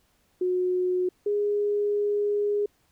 sine tone pair in turn, 364.1 / 412.2 Hz, F#4 / G#4, -28 / -13 cents, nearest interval major second, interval 215 cents, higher second, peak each -22 dBFS, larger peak neither, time 0.41-1.09 / 1.26-2.66 s, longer second, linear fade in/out 5 ms, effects pink hiss -67 dBFS RMS until 2.91 s

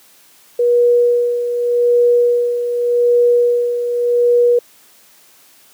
sine tone with tremolo, 481.8 Hz, B4, 43 cents flat, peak -8 dBFS, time 0.59-4.59 s, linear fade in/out 5 ms, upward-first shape sine, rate 0.85 Hz, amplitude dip 60%, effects white hiss -48 dBFS RMS until 5.73 s + high-pass 150 Hz 12 dB/octave

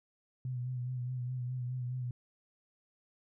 sine tone with vibrato, 125.4 Hz, B2, 27 cents sharp, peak -34 dBFS, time 0.45-2.11 s, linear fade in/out 2 ms, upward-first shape sine, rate 4.8 Hz, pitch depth 41 cents each way, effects none

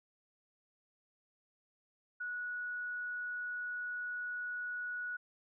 sine tone, 1465 Hz, F#6, 18 cents flat, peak -37 dBFS, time 2.2-5.17 s, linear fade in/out 10 ms, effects none

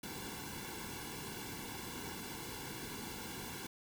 pink noise with comb filter, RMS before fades -45 dBFS, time 0.03-3.67 s, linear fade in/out 5 ms, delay 1.6 ms, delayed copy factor -0.9, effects none

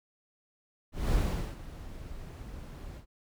brown noise with ADSR envelope, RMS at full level -26 dBFS, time 0.92-3.06 s, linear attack 210 ms, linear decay 430 ms, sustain -17 dB, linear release 91 ms, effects none

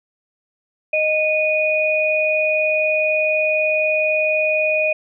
sine tone pair together, 620 / 2469 Hz, D#5 / D#7, -6 / -14 cents, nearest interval 2 octaves, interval 2392 cents, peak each -18 dBFS, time 0.93-4.93 s, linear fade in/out 5 ms, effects none

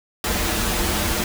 pink noise with comb filter, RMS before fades -22 dBFS, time 0.24-1.24 s, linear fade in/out 2 ms, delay 7.4 ms, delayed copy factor -0.8, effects none

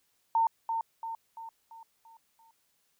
sine tone with echo, 908 Hz, A#5, 46 cents flat, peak -22 dBFS, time 0.35-0.47 s, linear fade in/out 2 ms, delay 340 ms, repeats 6, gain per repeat -6 dB, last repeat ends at 2.51 s, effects white hiss -73 dBFS RMS until 2.99 s

